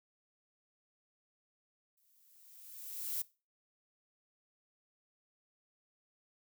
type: noise with exponential growth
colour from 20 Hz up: violet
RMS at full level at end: -35 dBFS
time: 1.97-3.22 s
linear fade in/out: 5 ms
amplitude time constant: 270 ms
effects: noise-tail reverb RT60 0.3 s tail -20 dB re dry